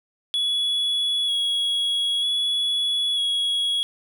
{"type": "tone with vibrato", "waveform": "triangle", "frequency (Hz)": 3359, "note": "G#7", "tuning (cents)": 19, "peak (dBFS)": -19, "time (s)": [0.34, 3.83], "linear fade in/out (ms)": 0, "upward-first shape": "square", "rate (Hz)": 0.53, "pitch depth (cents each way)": 15, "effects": []}